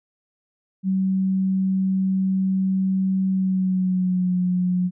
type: tone with pitch glide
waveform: sine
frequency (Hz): 190 to 180.79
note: F#3 to F#3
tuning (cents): +46 to -40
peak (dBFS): -18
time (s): 0.83-4.91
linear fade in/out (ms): 50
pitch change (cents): -86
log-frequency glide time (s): 3.29-4.37
effects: none